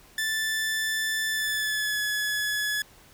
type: tone with pitch glide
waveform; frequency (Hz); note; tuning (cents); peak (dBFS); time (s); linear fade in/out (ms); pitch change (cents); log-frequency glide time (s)
sawtooth; 1760 to 1701; A6 to G#6; 0 to +41; -22; 0.18-2.82; 2; -59; 1.3-2
effects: pink hiss -54 dBFS RMS until 3.13 s